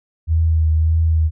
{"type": "tone with vibrato", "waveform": "sine", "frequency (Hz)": 80.1, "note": "E2", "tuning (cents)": -49, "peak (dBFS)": -12, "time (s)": [0.27, 1.31], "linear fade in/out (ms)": 50, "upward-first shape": "triangle", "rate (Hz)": 1.7, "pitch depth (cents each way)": 32, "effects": []}